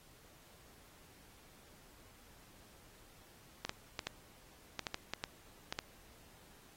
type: clicks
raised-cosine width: 0.2 ms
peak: -19 dBFS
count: 11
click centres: 3.65 / 3.694 / 3.992 / 4.07 / 4.793 / 4.868 / 4.944 / 5.136 / 5.239 / 5.725 / 5.789 s
effects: pink hiss -62 dBFS RMS until 6.76 s + AAC 48 kbps